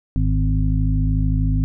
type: harmonic tone with a mistuned harmonic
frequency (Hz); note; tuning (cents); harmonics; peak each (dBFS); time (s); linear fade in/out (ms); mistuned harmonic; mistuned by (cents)
51.6; G#1; -10; 1 / 2 / 3 / 5; -18 / -21 / -23 / -25; 0.16-1.64; 0; 1; -61
effects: none